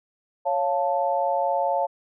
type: chord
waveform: sine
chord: Db augmented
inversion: none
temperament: equal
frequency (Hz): 554.4 / 698.5 / 880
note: Db5 / F5 / A5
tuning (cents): 0 / 0 / 0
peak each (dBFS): -25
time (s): 0.45-1.87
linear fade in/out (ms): 20
effects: none